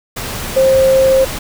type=tone in noise; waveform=sine; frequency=530 Hz; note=C5; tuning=22 cents sharp; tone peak=-7 dBFS; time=0.56-1.25 s; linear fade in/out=10 ms; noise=pink; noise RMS=-23 dBFS; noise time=0.16-1.39 s; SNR=+13 dB; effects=none